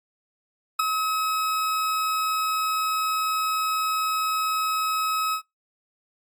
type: tone with ADSR envelope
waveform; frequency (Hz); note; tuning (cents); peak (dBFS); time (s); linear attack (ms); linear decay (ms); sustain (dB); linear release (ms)
40% pulse; 1280; D#6; +49; -15; 0.79-5.42; 8; 8; -7; 87
effects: noise-tail reverb RT60 0.2 s tail -26 dB re dry + AAC 64 kbps

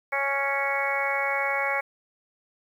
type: harmonic tone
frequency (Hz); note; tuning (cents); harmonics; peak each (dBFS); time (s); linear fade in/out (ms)
277.2; C#4; 0; 2 / 3 / 4 / 5 / 6 / 7 / 8; -31 / -31 / -33 / -34 / -34 / -32 / -28; 0.12-1.81; 10
effects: 9-bit

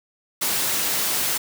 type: high-pass noise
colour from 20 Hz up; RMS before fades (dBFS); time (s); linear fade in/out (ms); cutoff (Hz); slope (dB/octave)
white; -23; 0.41-1.38; 10; 100; 24
effects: none

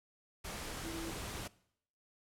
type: tone in noise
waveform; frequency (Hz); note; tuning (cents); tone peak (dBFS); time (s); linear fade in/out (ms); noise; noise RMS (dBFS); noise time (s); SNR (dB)
sine; 329.6; E4; 0; -42; 0.84-1.12; 10; pink; -43; 0.44-1.48; -2
effects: noise-tail reverb RT60 0.7 s tail -21 dB re dry + low-pass 12000 Hz 12 dB/octave

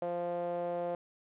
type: tone with band-pass filter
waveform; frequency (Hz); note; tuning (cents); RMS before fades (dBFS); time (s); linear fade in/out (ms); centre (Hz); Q
sawtooth; 174.1; F3; -5; -35; 0.02-0.95; 2; 590; 6.9
effects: resampled to 8000 Hz + 11-bit

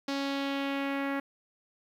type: tone with low-pass filter sweep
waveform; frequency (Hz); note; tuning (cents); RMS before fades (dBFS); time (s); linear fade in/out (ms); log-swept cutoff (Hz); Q
sawtooth; 277; C#4; -1; -32; 0.08-1.2; 5; 4800 to 1900; 2
effects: 10-bit

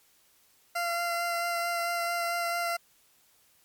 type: tone with vibrato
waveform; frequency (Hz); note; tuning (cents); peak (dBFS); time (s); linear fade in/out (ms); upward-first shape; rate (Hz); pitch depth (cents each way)
20% pulse; 688; F5; -26; -23; 0.75-2.77; 10; sine; 4.5; 13
effects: white hiss -64 dBFS RMS until 3.64 s + MP3 96 kbps

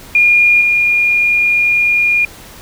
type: tone with level steps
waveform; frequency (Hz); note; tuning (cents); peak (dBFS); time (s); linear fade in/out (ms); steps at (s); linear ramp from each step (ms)
sine; 2423; D#7; -47; -6 / -9; 0.15-2.25; 2; 0.61; 2
effects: pink hiss -36 dBFS RMS until 2.61 s

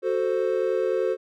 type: chord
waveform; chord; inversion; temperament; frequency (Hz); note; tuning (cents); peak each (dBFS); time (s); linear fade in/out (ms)
triangle; F# diminished; none; equal; 370 / 440 / 523.3; F#4 / A4 / C5; 0 / 0 / 0; -24; 0.02-1.17; 50
effects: none

